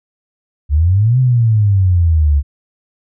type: exponential two-way sweep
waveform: sine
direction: up then down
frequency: 69.3 to 130.81 to 69.3 Hz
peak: -8 dBFS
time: 0.69-2.43 s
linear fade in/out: 50 ms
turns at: 1.19 s
effects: none